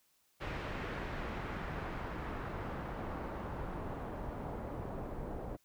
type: noise with low-pass filter sweep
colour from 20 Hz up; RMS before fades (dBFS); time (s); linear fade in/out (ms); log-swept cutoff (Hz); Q
pink; -41; 0.4-5.57; 20; 2300 to 680; 1
effects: white hiss -73 dBFS RMS until 5.64 s

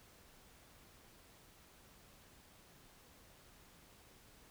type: silence
effects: pink hiss -63 dBFS RMS until 4.5 s

